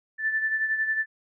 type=beating tone pair; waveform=sine; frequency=1759 / 1770 Hz; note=A6 / A6; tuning=-1 / +10 cents; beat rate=11 Hz; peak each=-24 / -32 dBFS; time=0.18-1.06 s; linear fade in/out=50 ms; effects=none